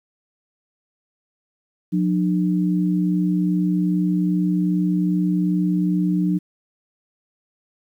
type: tone pair together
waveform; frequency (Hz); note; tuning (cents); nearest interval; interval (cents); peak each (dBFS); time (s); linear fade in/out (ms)
sine; 179.4 / 301.9; F3 / D4; +47 / +48; major sixth; 901; -18 / -22; 1.92-6.39; 20
effects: 9-bit